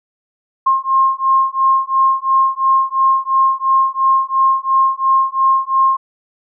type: beating tone pair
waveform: sine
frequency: 1065 / 1067.9 Hz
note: C6 / C6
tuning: +30 / +35 cents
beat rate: 2.9 Hz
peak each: -14 dBFS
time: 0.66-5.97 s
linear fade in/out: 10 ms
effects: none